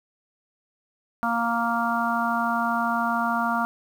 harmonic tone, 233.1 Hz, A#3, in tune, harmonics 1 / 3 / 4 / 5 / 6, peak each -28 / -28 / -28 / -28 / -28 dBFS, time 1.23-3.65 s, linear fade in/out 0 ms, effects 8-bit

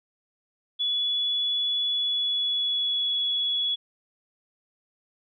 sine tone with pitch glide, 3412 to 3379 Hz, G#7 to G#7, +46 to +29 cents, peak -23 dBFS, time 0.79-3.76 s, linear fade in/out 20 ms, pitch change -17 cents, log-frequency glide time 1.86-3.18 s, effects none

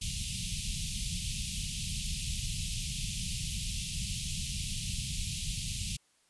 pink band-stop noise, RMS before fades -35 dBFS, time 0.01-5.97 s, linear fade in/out 10 ms, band 190 to 2600 Hz, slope 48 dB/octave, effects white hiss -69 dBFS RMS until 6.29 s + resampled to 24000 Hz

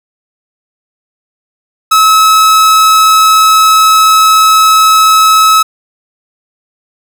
45% pulse tone, 1291 Hz, E6, 37 cents flat, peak -3 dBFS, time 1.91-5.63 s, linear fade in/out 10 ms, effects none

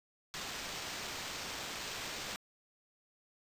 white noise with sample-and-hold, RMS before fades -42 dBFS, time 0.34-2.36 s, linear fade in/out 0 ms, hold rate 11025 Hz, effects resampled to 32000 Hz

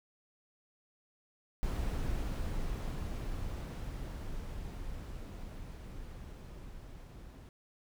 brown noise with level ramp, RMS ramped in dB -34 to -49 dBFS, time 1.63-7.49 s, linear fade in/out 0 ms, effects none

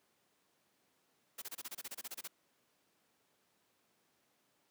white noise bursts, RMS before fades -44 dBFS, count 14, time 1.38-2.278 s, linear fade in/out 10 ms, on 40 ms, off 26 ms, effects pink hiss -75 dBFS RMS until 4.7 s + high-pass 200 Hz 12 dB/octave

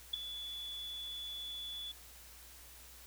sine tone with ADSR envelope, 3439 Hz, A7, 40 cents flat, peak -28 dBFS, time 0.13-1.92 s, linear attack 10 ms, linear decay 6 ms, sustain -13 dB, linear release 8 ms, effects added 60 Hz sine -59 dBFS peak until 3.06 s + white hiss -56 dBFS RMS until 3.06 s

